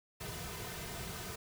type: noise with comb filter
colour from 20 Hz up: pink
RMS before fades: -43 dBFS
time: 0.2-1.36 s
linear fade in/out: 10 ms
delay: 3.6 ms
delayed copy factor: -0.75
effects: none